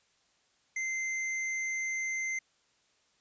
square tone, 2078 Hz, C7, 12 cents flat, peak -32 dBFS, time 0.76-2.39 s, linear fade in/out 5 ms, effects white hiss -70 dBFS RMS until 3.2 s + resampled to 16000 Hz

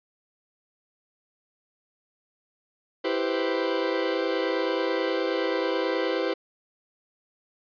40% pulse chord, C major seventh, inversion first, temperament equal with one note detuned, 329.6 / 390.4 / 493.9 / 523.3 Hz, E4 / G4 / B4 / C5, 0 / -7 / 0 / 0 cents, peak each -29 dBFS, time 3.04-6.34 s, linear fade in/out 10 ms, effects resampled to 11025 Hz

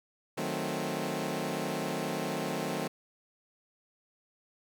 15% pulse chord, D# diminished seventh, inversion none, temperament equal with one note detuned, 154.94 / 185 / 220 / 261.6 Hz, D#3 / F#3 / A3 / C4, -7 / 0 / 0 / 0 cents, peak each -31 dBFS, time 0.37-2.88 s, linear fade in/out 10 ms, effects none

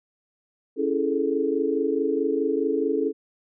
sine chord, A major seventh, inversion first, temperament equal, 277.2 / 329.6 / 415.3 / 440 Hz, C#4 / E4 / G#4 / A4, 0 / 0 / 0 / 0 cents, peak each -27 / -28 / -27 / -25 dBFS, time 0.76-3.13 s, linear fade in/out 50 ms, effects none

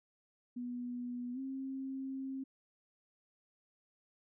sine tone with pitch glide, 244.8 to 267 Hz, B3 to C4, -15 to +35 cents, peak -38 dBFS, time 0.56-2.44 s, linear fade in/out 10 ms, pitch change +150 cents, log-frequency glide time 1.33-1.39 s, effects none

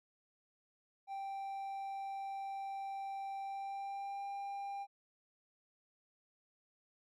triangle tone with pitch glide, 784 to 796.8 Hz, G5 to G5, 0 to +28 cents, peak -38 dBFS, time 1.07-4.87 s, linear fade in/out 50 ms, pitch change +28 cents, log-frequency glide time 3.42-4.26 s, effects none

